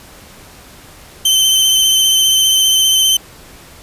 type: tone with vibrato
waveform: sawtooth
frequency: 3087 Hz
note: G7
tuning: 27 cents flat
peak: -6 dBFS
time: 1.25-3.17 s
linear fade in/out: 5 ms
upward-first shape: sine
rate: 15 Hz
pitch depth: 21 cents each way
effects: pink hiss -39 dBFS RMS until 3.82 s + resampled to 32000 Hz